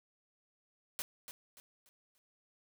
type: noise with echo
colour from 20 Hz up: white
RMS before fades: -39 dBFS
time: 0.99-1.02 s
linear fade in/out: 0 ms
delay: 290 ms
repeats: 4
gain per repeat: -9 dB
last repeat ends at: 2.18 s
effects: none